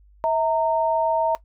sine tone pair together, 647.1 / 920 Hz, E5 / A#5, -32 / -23 cents, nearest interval tritone, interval 609 cents, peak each -21 dBFS, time 0.24-1.35 s, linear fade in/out 0 ms, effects noise-tail reverb RT60 0.1 s tail -18 dB re dry + added 50 Hz sine -50 dBFS peak until 1.44 s

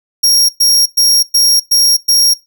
sawtooth tone bursts, 5588 Hz, F8, in tune, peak -4 dBFS, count 6, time 0.23-2.34 s, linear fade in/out 10 ms, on 260 ms, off 110 ms, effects noise-tail reverb RT60 0.2 s tail -19 dB re dry

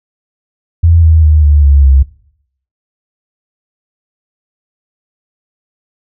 sine tone with pitch steps, 83.7 / 80.15 / 76.75 / 73.5 / 70.38 / 67.4 Hz, E2 / E2 / D#2 / D2 / C#2 / C#2, +27 / -48 / -23 / +2 / +27 / -48 cents, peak -3 dBFS, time 0.83-2.03 s, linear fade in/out 10 ms, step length 200 ms, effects noise-tail reverb RT60 0.7 s tail -19 dB re dry

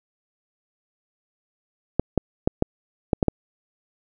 clicks, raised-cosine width 2 ms, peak -4 dBFS, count 7, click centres 1.996 / 2.177 / 2.475 / 2.624 / 3.132 / 3.228 / 3.283 s, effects none

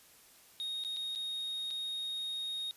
triangle tone with dropouts, 3729 Hz, A#7, in tune, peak -34 dBFS, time 0.6-2.71 s, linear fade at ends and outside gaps 0 ms, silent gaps 0.838-0.848 / 0.964-0.969 / 1.151-1.158 / 1.705-1.709 s, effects white hiss -60 dBFS RMS until 2.76 s + resampled to 32000 Hz

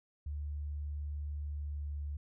sine tone with pitch glide, 73.4 to 72.81 Hz, D2 to D2, 0 to -14 cents, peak -36 dBFS, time 0.26-2.17 s, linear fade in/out 5 ms, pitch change -14 cents, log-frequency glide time 1.45-1.99 s, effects none

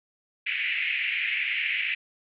pink band-pass noise, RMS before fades -28 dBFS, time 0.46-1.95 s, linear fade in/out 10 ms, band 2000 to 2700 Hz, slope 48 dB/octave, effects none

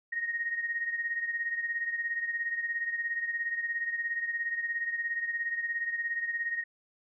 sine beating tone pair, 1864.7 / 1881.7 Hz, A#6 / A#6, 0 / +16 cents, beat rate 17 Hz, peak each -31 / -37 dBFS, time 0.12-6.64 s, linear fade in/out 10 ms, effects none

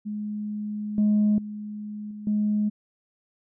sine tone with level steps, 209.9 Hz, G#3, 19 cents sharp, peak -28 / -16 / -32 / -35 / -20 dBFS, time 0.05-2.7 s, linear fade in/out 20 ms, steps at 0.98 / 1.38 / 2.11 / 2.27 s, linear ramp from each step 2 ms, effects tanh soft clip ceiling -15 dBFS

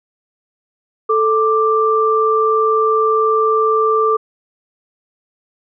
sine tone pair together, 439.3 / 1179 Hz, A4 / D6, -3 / +6 cents, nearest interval octave + perfect fourth, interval 1709 cents, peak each -14 dBFS, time 1.09-4.17 s, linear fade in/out 10 ms, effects none

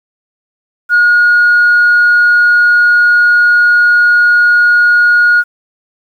sine tone, 1440 Hz, F#6, 47 cents flat, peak -3 dBFS, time 0.89-5.44 s, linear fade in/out 50 ms, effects tanh soft clip ceiling -2 dBFS + 7-bit

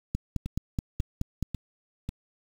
two click trains, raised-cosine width 5 ms, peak -15 / -20 dBFS, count 7 / 4, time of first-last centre 0.15-1.427 / 0.46-2.09 s, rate 4.7 / 1.84 Hz, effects 7-bit

